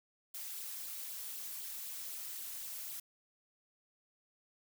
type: noise with flanger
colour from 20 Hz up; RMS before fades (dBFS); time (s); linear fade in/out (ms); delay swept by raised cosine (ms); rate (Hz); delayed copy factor
blue; -44; 0.34-3; 5; 0.23 to 3.13; 3.9; +0.5
effects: none